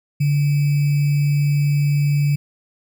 sine tone with sample-and-hold, 144.6 Hz, D3, 27 cents flat, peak -14 dBFS, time 0.2-2.36 s, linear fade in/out 10 ms, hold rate 2450 Hz, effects none

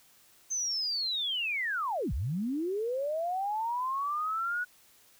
sine linear two-way sweep, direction down then up, 6300 to 49 to 1481 Hz, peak -29 dBFS, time 0.5-4.65 s, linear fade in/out 20 ms, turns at 2.13 s, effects white hiss -61 dBFS RMS until 5.19 s

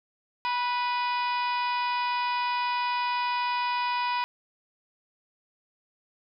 harmonic tone with a mistuned harmonic, 493.7 Hz, B4, 1 cent flat, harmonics 2 / 3 / 4 / 5 / 6 / 7 / 8 / 9 / 10, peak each -26 / -39 / -39 / -35 / -41 / -44 / -43 / -48 / -42 dBFS, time 0.45-4.24 s, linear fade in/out 0 ms, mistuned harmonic 2, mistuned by -20 cents, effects none

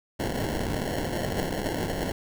white noise with sample-and-hold, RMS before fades -29 dBFS, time 0.19-2.12 s, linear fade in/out 5 ms, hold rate 1225 Hz, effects none

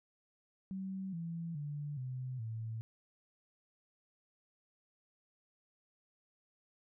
sine tone with pitch steps, 190.9 / 167.15 / 146.36 / 128.15 / 112.21 Hz, G3 / E3 / D3 / C3 / A2, -46 / +24 / -6 / -36 / +34 cents, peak -38 dBFS, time 0.71-2.81 s, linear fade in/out 0 ms, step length 420 ms, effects none

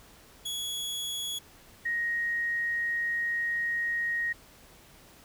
sawtooth / sine tone pair in turn, 3360 / 1876 Hz, G#7 / A#6, +19 / +11 cents, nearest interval minor seventh, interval 1008 cents, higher first, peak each -29 / -27 dBFS, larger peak second, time 0.45-1.39 / 1.85-4.33 s, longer second, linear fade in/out 10 ms, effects pink hiss -55 dBFS RMS until 5.24 s

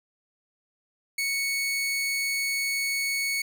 sawtooth tone, 2217 Hz, C#7, in tune, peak -22 dBFS, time 1.18-3.42 s, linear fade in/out 5 ms, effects none

